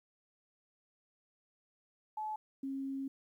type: tone pair in turn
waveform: sine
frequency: 860 / 270.9 Hz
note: A5 / C#4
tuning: -40 / -40 cents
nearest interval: octave + minor sixth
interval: 2000 cents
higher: first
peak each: -36 / -36 dBFS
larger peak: neither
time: 2.17-2.36 / 2.63-3.08 s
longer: second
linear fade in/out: 5 ms
effects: 12-bit